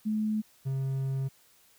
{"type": "tone pair in turn", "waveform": ["sine", "triangle"], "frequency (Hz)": [215.1, 134.42], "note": ["A3", "C3"], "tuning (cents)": [-39, 47], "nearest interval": "minor sixth", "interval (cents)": 814, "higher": "first", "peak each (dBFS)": -26, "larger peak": "neither", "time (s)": [[0.05, 0.42], [0.65, 1.29]], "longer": "second", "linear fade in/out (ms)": 20, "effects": ["white hiss -62 dBFS RMS until 1.78 s"]}